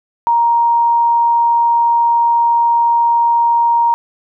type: tone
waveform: sine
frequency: 937 Hz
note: A#5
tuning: 9 cents sharp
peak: -9 dBFS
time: 0.27-3.94 s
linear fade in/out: 0 ms
effects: none